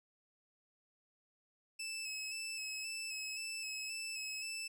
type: tone with vibrato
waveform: 20% pulse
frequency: 2606 Hz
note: E7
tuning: 20 cents flat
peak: -35 dBFS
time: 1.79-4.68 s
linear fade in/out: 10 ms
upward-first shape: square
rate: 1.9 Hz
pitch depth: 23 cents each way
effects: none